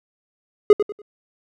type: tone with echo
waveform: triangle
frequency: 415.3 Hz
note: G#4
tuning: in tune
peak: -3 dBFS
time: 0.7-0.73 s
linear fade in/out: 2 ms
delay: 96 ms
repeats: 3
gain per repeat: -11 dB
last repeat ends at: 1.018 s
effects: none